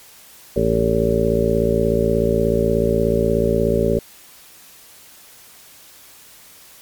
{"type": "harmonic tone", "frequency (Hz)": 56.6, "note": "A1", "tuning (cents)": 50, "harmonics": [1, 2, 3, 4, 5, 6, 7, 8, 10], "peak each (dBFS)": [-25, -25, -24, -23, -30, -30, -20, -21, -22], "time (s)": [0.56, 3.99], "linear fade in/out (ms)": 5, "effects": ["white hiss -45 dBFS RMS until 6.81 s", "MP3 96 kbps"]}